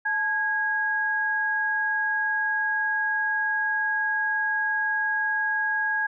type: tone pair together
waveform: sine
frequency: 869 / 1645.7 Hz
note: A5 / G#6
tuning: -22 / -16 cents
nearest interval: major seventh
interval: 1106 cents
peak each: -30 / -23 dBFS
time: 0.05-6.07 s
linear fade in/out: 10 ms
effects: none